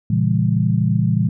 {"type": "chord", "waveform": "sine", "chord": "A# diminished seventh", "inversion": "none", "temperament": "just", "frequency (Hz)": [116.54, 139.85, 167.82, 201.4], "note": ["A#2", "C#3", "E3", "G3"], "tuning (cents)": [0, 16, 31, 47], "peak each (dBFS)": [-18, -22, -19, -21], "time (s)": [0.1, 1.29], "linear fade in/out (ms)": 5, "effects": []}